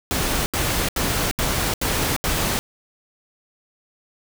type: noise bursts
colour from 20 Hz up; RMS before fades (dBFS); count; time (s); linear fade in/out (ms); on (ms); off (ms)
pink; -22; 6; 0.11-2.59; 0; 350; 76
effects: none